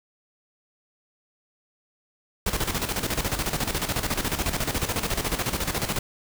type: noise with tremolo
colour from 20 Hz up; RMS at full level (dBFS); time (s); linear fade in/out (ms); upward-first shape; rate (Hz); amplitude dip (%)
pink; -25; 2.46-5.99; 5; square; 14; 65
effects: none